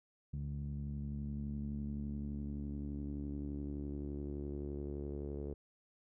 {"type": "tone with low-pass filter sweep", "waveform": "sawtooth", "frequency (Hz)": 71.7, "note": "D2", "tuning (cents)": -41, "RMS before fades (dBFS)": -41, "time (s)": [0.33, 5.54], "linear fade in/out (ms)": 5, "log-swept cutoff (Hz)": [170, 420], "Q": 4, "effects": []}